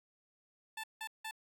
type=tone bursts; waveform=15% pulse; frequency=880 Hz; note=A5; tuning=in tune; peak=-34 dBFS; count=3; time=0.77-1.311 s; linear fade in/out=5 ms; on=67 ms; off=170 ms; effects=none